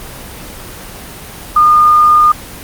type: tone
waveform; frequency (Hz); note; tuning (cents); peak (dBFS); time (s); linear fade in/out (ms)
sine; 1217; D#6; -39; -4; 1.56-2.32; 5
effects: pink hiss -29 dBFS RMS until 2.63 s + Opus 24 kbps